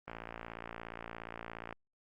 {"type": "click train", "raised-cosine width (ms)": 0.5, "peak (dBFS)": -27, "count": 95, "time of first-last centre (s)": [0.08, 1.726], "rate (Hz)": 57.1, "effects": ["Opus 24 kbps"]}